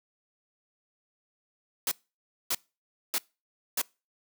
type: noise bursts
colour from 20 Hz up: white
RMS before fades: -28 dBFS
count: 4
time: 1.87-3.816 s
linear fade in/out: 2 ms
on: 44 ms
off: 590 ms
effects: noise-tail reverb RT60 0.3 s tail -25 dB re dry + high-pass 200 Hz 12 dB/octave